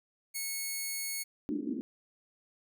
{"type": "tone", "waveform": "5% pulse", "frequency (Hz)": 2200, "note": "C#7", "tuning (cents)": -14, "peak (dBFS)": -24, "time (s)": [0.34, 1.24], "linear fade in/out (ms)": 20}
{"type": "band-pass noise", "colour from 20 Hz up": "white", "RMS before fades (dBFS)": -35, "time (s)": [1.49, 1.81], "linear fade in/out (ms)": 0, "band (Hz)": [220, 320], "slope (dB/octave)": 48}
{"effects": []}